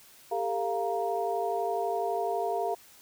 sine tone cluster, 400.6 / 452.6 / 696 / 936 Hz, G4 / A4 / F5 / A#5, +38 / +49 / -6 / +7 cents, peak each -33 / -34 / -30 / -36 dBFS, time 0.31-2.75 s, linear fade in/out 10 ms, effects white hiss -55 dBFS RMS until 3.01 s

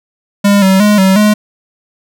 square tone with pitch steps, 201.9 / 190.7 / 208.7 / 190.5 / 210.6 Hz, G#3 / G3 / G#3 / G3 / G#3, -49 / -47 / +9 / -49 / +24 cents, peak -6 dBFS, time 0.44-1.34 s, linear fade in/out 10 ms, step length 180 ms, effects none

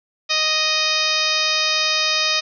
harmonic tone with a mistuned harmonic, 622.3 Hz, D#5, in tune, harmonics 1 / 2 / 3 / 4 / 5 / 6 / 7 / 8 / 9 / 10, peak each -30 / -27 / -28 / -23 / -28 / -23 / -28 / -23 / -29 / -33 dBFS, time 0.29-2.41 s, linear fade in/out 20 ms, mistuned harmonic 5, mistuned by -16 cents, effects none

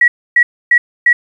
sine tone bursts, 1925 Hz, B6, 45 cents flat, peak -5 dBFS, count 4, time 0.01-1.13 s, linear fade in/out 5 ms, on 70 ms, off 280 ms, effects 7-bit

